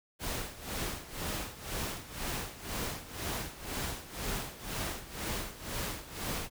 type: noise with tremolo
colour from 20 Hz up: pink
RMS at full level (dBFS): -35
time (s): 0.19-6.5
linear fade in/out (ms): 50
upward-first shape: sine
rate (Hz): 2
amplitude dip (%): 80
effects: none